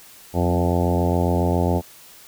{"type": "harmonic tone with a mistuned harmonic", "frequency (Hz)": 87.31, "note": "F2", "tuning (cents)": 0, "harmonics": [1, 2, 3, 4, 5, 6, 7, 8, 9, 10], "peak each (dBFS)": [-21, -24, -26, -27, -28, -29, -29, -30, -31, -31], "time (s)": [0.33, 1.82], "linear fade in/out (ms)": 50, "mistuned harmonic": 2, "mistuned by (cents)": 23, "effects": ["white hiss -46 dBFS RMS until 2.27 s"]}